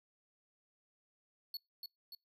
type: tone with echo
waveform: square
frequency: 4400 Hz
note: C#8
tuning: 14 cents flat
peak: -40 dBFS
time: 1.54-1.57 s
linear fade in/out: 2 ms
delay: 290 ms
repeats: 2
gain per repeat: -4 dB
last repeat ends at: 2.15 s
effects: noise-tail reverb RT60 0.2 s tail -25 dB re dry